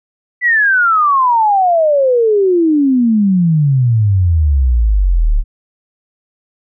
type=exponential sweep; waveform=sine; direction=down; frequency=2000 to 33.99 Hz; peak=-8 dBFS; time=0.41-5.44 s; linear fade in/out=50 ms; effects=none